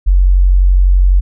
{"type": "tone", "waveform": "sine", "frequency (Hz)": 45.96, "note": "F#1", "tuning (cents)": -11, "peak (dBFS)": -5, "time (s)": [0.06, 1.21], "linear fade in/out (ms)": 20, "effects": []}